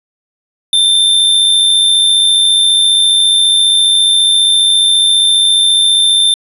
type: tone with amplitude modulation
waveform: square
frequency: 3572 Hz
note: A7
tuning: 25 cents sharp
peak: -6 dBFS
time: 0.73-6.34 s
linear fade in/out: 2 ms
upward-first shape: sine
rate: 94.7 Hz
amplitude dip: 35%
effects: resampled to 32000 Hz